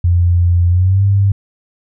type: tone with pitch glide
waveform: sine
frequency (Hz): 87.31 to 99.14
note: F2 to G2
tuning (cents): 0 to +20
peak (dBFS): -8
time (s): 0.04-1.32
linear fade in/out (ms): 5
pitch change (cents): +220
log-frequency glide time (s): 0.69-1.03
effects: none